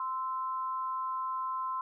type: tone pair together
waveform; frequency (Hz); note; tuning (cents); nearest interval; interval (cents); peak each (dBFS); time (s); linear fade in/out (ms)
sine; 1038.2 / 1318.5; C6 / E6; -14 / 0; major third; 414; -32 / -40; 0-1.81; 2
effects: none